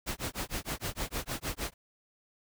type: noise with tremolo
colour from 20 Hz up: pink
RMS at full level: -33 dBFS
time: 0.06-1.74 s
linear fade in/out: 20 ms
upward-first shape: sine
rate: 6.5 Hz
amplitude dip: 100%
effects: none